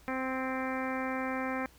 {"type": "harmonic tone with a mistuned harmonic", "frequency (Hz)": 260.7, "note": "C4", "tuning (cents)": -6, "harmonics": [1, 2, 3, 4, 5, 6, 7, 8, 9], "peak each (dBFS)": [-35, -38, -40, -41, -42, -43, -43, -44, -45], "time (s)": [0.08, 1.66], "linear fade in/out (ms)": 0, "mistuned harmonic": 6, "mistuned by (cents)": 19, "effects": ["added 60 Hz sine -60 dBFS peak until 1.78 s", "pink hiss -60 dBFS RMS until 1.78 s"]}